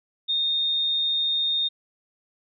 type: tone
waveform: sine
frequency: 3673 Hz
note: A#7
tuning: 26 cents flat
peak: -21 dBFS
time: 0.28-1.69 s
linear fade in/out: 20 ms
effects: none